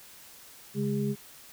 sine tone cluster, 138.7 / 207.7 / 406.1 Hz, C#3 / G#3 / G#4, +1 / 0 / -39 cents, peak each -31 / -29 / -33 dBFS, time 0.74-1.16 s, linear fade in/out 50 ms, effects white hiss -51 dBFS RMS until 1.52 s

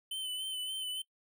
square tone with vibrato, 3045 Hz, F#7, 49 cents sharp, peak -36 dBFS, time 0.11-1.02 s, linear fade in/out 5 ms, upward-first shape sine, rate 3.5 Hz, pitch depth 35 cents each way, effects noise-tail reverb RT60 0.1 s tail -22 dB re dry

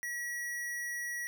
square tone, 1924 Hz, B6, 46 cents flat, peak -36 dBFS, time 0.03-1.27 s, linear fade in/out 0 ms, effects none

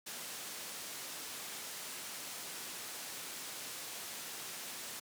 white low-pass noise, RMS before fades -45 dBFS, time 0.06-5 s, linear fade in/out 10 ms, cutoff 11000 Hz, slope 12 dB/octave, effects high-pass 150 Hz 12 dB/octave

